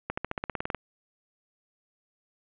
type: accelerating click train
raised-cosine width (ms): 0.5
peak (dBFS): -15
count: 12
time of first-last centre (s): 0.1-0.747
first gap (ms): 75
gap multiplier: 0.95
effects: resampled to 8000 Hz + 7-bit